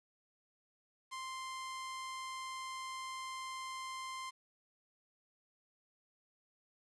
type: tone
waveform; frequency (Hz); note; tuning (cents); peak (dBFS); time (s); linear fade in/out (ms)
sawtooth; 1046.5; C6; 0; -38; 1.11-4.31; 20
effects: resampled to 24000 Hz + 11-bit